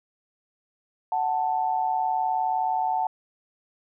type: tone pair together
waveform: sine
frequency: 743.7 / 883 Hz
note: F#5 / A5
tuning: +9 / +6 cents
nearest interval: minor third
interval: 297 cents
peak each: -25 dBFS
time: 1.12-3.07 s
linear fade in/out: 2 ms
effects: none